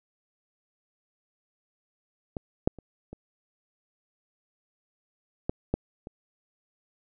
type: clicks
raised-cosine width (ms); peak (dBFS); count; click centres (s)
2; -19 / -7 / -30 / -27 / -13 / -11 / -26; 7; 2.368 / 2.675 / 2.787 / 3.13 / 5.495 / 5.74 / 6.071
effects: none